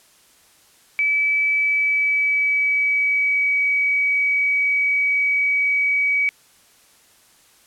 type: tone with pitch glide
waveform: sine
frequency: 2300 to 2271 Hz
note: D7 to C#7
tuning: -37 to +41 cents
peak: -16 dBFS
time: 0.99-6.29 s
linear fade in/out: 0 ms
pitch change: -22 cents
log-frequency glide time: 1.52-3.53 s
effects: white hiss -54 dBFS RMS until 7.66 s + low-pass 12000 Hz 12 dB/octave